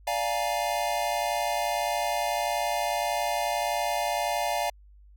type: chord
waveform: square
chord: Bb dominant seventh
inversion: first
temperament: equal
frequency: 587.3 / 698.5 / 830.6 / 932.3 Hz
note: D5 / F5 / Ab5 / Bb5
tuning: 0 / 0 / 0 / 0 cents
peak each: -33 / -30 / -32 / -35 dBFS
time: 0.07-4.7 s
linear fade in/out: 5 ms
effects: added 50 Hz sine -50 dBFS peak until 5.16 s